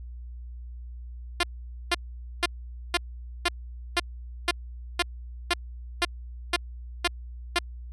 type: tone bursts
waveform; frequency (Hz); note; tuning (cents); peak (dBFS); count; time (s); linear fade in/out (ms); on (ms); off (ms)
5% pulse; 349.2; F4; 0; -9; 13; 1.4-7.589; 5; 33; 480
effects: added 60 Hz sine -37 dBFS peak until 7.92 s + resampled to 22050 Hz